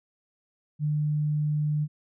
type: tone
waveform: sine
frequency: 150 Hz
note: D3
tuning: 37 cents sharp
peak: -23 dBFS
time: 0.79-1.88 s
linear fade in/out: 50 ms
effects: none